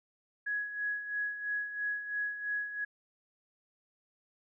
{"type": "tone with tremolo", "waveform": "sine", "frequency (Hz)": 1673, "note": "G#6", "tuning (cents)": 12, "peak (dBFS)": -30, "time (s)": [0.46, 2.85], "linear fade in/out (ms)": 10, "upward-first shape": "sine", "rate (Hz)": 3, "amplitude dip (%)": 65, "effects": []}